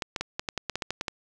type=clicks; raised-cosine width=0.2 ms; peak=-12 dBFS; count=12; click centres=0.022 / 0.162 / 0.21 / 0.395 / 0.488 / 0.577 / 0.697 / 0.756 / 0.822 / 0.906 / 1.011 / 1.082 s; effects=none